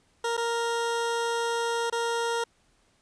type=tone with dropouts; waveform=20% pulse; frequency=466.2 Hz; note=A#4; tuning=in tune; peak=-21 dBFS; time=0.24-2.44 s; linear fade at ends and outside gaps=5 ms; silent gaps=0.369-0.376 / 1.9-1.924 s; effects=pink hiss -66 dBFS RMS until 3.01 s + resampled to 22050 Hz